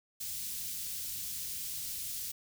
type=band-stop noise; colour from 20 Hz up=white; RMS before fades=-39 dBFS; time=0.2-2.32 s; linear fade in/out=10 ms; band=140 to 3900 Hz; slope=12 dB/octave; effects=none